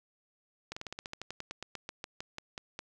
slowing click train, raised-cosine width 0.2 ms, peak -22 dBFS, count 20, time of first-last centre 0.72-2.791 s, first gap 45 ms, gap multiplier 1.09, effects none

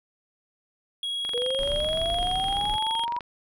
triangle tone with vibrato, 3287 Hz, G#7, 19 cents flat, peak -26 dBFS, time 1.03-3.05 s, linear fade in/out 2 ms, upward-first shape square, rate 1.3 Hz, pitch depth 13 cents each way
click train, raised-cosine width 0.3 ms, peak -21 dBFS, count 47, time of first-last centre 1.25-3.207 s, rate 23.5 Hz
sine linear sweep, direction up, 475.4 to 970 Hz, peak -26 dBFS, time 1.34-3.19 s, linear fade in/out 5 ms
brown noise, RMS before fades -35 dBFS, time 1.59-2.77 s, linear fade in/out 10 ms
effects none

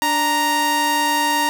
sawtooth tone pair together, 293.7 / 932.3 Hz, D4 / A#5, 0 / 0 cents, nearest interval octave + minor sixth, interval 2000 cents, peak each -21 / -13 dBFS, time 0.02-1.49 s, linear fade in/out 0 ms, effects none

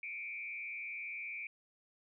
sine tone with frequency modulation, 2343 Hz, D7, 5 cents flat, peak -40 dBFS, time 0.03-1.47 s, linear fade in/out 2 ms, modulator 121 Hz, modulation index 0.99, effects none

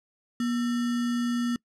sine tone with sample-and-hold, 240 Hz, B3, 49 cents flat, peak -24 dBFS, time 0.4-1.56 s, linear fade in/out 2 ms, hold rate 1575 Hz, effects noise-tail reverb RT60 0.1 s tail -24 dB re dry + low-pass 9000 Hz 12 dB/octave

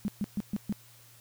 sine tone bursts, 205.3 Hz, G#3, 20 cents flat, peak -27 dBFS, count 5, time 0.05-0.725 s, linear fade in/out 0 ms, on 31 ms, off 130 ms, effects added 116 Hz sine -59 dBFS peak until 1.2 s + white hiss -57 dBFS RMS until 1.2 s

